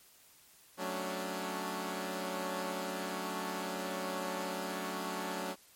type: chord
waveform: 10% pulse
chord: D major seventh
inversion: first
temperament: equal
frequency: 185 / 220 / 277.2 / 293.7 Hz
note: F#3 / A3 / C#4 / D4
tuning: 0 / 0 / 0 / 0 cents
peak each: -31 / -34 / -34 / -35 dBFS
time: 0.77-5.56 s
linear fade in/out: 50 ms
effects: white hiss -61 dBFS RMS until 5.75 s + MP3 64 kbps